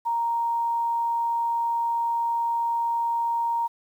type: tone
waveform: sine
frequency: 932.3 Hz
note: A#5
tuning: in tune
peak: -22 dBFS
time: 0.05-3.68 s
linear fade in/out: 20 ms
effects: 9-bit